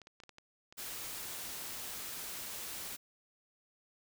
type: clicks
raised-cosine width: 0.2 ms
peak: -35 dBFS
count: 12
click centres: 0.017 / 0.071 / 0.202 / 0.236 / 0.293 / 0.384 / 0.725 / 0.919 / 0.974 / 1.017 / 1.057 / 1.18 s
type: noise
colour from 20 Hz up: white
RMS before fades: -43 dBFS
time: 0.77-2.97 s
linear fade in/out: 20 ms
effects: none